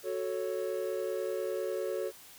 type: chord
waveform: triangle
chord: F# minor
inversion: none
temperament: equal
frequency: 370 / 440 / 554.4 Hz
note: F#4 / A4 / C#5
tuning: 0 / 0 / 0 cents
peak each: -34 dBFS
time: 0.03-2.12 s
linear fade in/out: 50 ms
effects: white hiss -53 dBFS RMS until 2.38 s

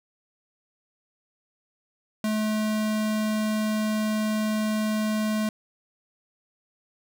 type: tone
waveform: square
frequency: 215.2 Hz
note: A3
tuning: 38 cents flat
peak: -24 dBFS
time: 2.24-5.49 s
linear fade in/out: 2 ms
effects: none

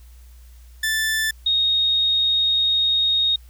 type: tone pair in turn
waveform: sawtooth / sine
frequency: 1760 / 3729 Hz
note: A6 / A#7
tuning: 0 / 0 cents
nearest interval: octave + minor second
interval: 1300 cents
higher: second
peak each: -16 dBFS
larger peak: neither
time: 0.83-1.31 / 1.46-3.36 s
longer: second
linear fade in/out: 5 ms
effects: added 60 Hz sine -42 dBFS peak until 3.49 s + white hiss -57 dBFS RMS until 3.49 s

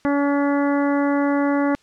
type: harmonic tone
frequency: 284.1 Hz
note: C#4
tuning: 43 cents sharp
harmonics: 1 / 2 / 3 / 4 / 5 / 6 / 7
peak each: -18 / -24 / -28 / -30 / -32 / -34 / -35 dBFS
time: 0.05-1.75 s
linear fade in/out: 0 ms
effects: white hiss -58 dBFS RMS until 1.82 s + low-pass 6000 Hz 12 dB/octave

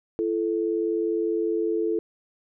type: tone pair together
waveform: sine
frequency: 337.6 / 437.4 Hz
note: E4 / A4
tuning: +41 / -10 cents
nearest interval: major third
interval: 449 cents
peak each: -25 dBFS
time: 0.19-1.99 s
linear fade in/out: 0 ms
effects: none

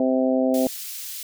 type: harmonic tone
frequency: 130.1 Hz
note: C3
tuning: 9 cents flat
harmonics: 2 / 3 / 4 / 5 / 6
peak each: -20 / -31 / -23 / -25 / -34 dBFS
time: 0-0.67 s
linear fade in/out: 2 ms
type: high-pass noise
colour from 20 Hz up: white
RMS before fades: -34 dBFS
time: 0.54-1.23 s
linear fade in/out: 2 ms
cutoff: 3100 Hz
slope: 12 dB/octave
effects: none

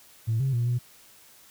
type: tone with pitch steps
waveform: sine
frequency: 112.5 / 134.3 / 119.3 / 121.8 Hz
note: A2 / C3 / A#2 / B2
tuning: +39 / +46 / +41 / -24 cents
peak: -21 dBFS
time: 0.27-0.79 s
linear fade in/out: 20 ms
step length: 130 ms
effects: tanh soft clip ceiling -19 dBFS + white hiss -54 dBFS RMS until 1.5 s

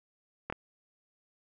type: clicks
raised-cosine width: 0.5 ms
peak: -19 dBFS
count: 2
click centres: 0.5 / 0.525 s
effects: none

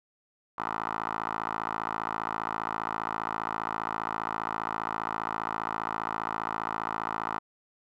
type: tone with band-pass filter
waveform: 10% pulse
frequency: 55 Hz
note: A1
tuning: in tune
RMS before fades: -33 dBFS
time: 0.58-7.39 s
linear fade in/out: 5 ms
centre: 1100 Hz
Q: 6.5
effects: none

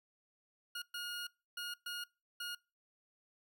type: tone bursts at uneven times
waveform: 20% pulse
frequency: 1432 Hz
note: F6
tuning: 43 cents sharp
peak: -35 dBFS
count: 5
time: 0.75-0.82 / 0.94-1.27 / 1.57-1.74 / 1.86-2.04 / 2.4-2.55 s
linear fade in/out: 5 ms
effects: noise-tail reverb RT60 0.3 s tail -24 dB re dry

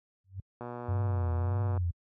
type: tone with exponential growth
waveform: sine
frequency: 95.2 Hz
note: F#2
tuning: 50 cents sharp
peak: -31 dBFS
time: 0.24-0.4 s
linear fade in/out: 5 ms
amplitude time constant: 34 ms
type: click train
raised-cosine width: 1 ms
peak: -26 dBFS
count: 142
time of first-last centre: 0.61-1.775 s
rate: 121 Hz
type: tone with vibrato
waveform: sine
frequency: 92.5 Hz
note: F#2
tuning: in tune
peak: -26 dBFS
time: 0.88-1.91 s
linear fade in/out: 10 ms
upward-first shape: triangle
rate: 1.7 Hz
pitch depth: 170 cents each way
effects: high-pass 60 Hz 12 dB/octave

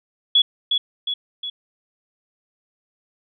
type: tone with echo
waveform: sine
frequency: 3380 Hz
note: G#7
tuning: 30 cents sharp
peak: -11 dBFS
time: 0.35-0.42 s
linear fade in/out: 5 ms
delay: 360 ms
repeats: 3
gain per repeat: -5 dB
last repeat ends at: 1.5 s
effects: none

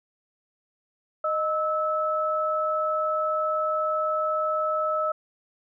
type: tone pair together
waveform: sine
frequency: 619 / 1302.9 Hz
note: D#5 / E6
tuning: -9 / -21 cents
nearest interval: octave + minor second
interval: 1288 cents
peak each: -26 / -25 dBFS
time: 1.24-5.12 s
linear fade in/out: 5 ms
effects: none

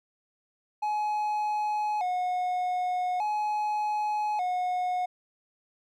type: tone with vibrato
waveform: triangle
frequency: 783 Hz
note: G5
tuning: 2 cents flat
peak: -24 dBFS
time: 0.82-5.06 s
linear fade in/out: 10 ms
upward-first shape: square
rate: 0.42 Hz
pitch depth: 130 cents each way
effects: none

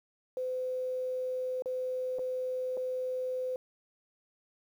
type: tone with dropouts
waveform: sine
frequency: 510 Hz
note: C5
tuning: 44 cents flat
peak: -31 dBFS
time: 0.37-3.56 s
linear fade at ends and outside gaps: 1 ms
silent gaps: 1.622-1.658 / 2.186-2.192 / 2.77-2.774 s
effects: 10-bit

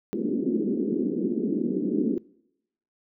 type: band-pass noise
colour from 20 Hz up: pink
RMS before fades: -26 dBFS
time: 0.13-2.18 s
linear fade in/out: 0 ms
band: 200 to 400 Hz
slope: 48 dB/octave
effects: noise-tail reverb RT60 0.8 s tail -23 dB re dry

